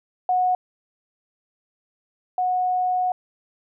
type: tone pair in turn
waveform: sine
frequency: 732 / 732 Hz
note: F#5 / F#5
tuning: -19 / -19 cents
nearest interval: unison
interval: 0 cents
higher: neither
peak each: -17 / -19 dBFS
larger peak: first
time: 0.29-0.55 / 2.38-3.12 s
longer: second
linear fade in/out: 2 ms
effects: none